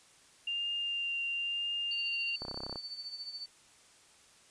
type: tone with vibrato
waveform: sine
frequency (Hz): 2794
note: F7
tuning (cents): 0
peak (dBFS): -32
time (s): 0.47-2.36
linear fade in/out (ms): 5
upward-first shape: triangle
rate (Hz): 0.99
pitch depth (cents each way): 14
type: tone with tremolo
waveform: sine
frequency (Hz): 4500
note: C#8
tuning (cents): +25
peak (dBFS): -37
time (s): 1.91-3.46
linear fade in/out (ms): 2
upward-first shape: triangle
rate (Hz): 14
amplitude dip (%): 75
type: clicks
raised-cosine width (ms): 1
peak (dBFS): -27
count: 12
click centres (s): 2.42 / 2.451 / 2.483 / 2.513 / 2.544 / 2.575 / 2.605 / 2.635 / 2.665 / 2.696 / 2.727 / 2.758
effects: white hiss -61 dBFS RMS until 4.5 s + resampled to 22050 Hz